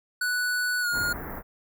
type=tone with pitch glide; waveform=square; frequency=1480 to 1428.8 Hz; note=F#6 to F6; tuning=0 to +39 cents; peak=-25 dBFS; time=0.21-1.13 s; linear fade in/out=5 ms; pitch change=-61 cents; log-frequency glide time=0.81-0.88 s
type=band-stop noise; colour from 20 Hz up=pink; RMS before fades=-36 dBFS; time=0.91-1.43 s; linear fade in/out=50 ms; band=1900 to 13000 Hz; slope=48 dB/octave
effects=none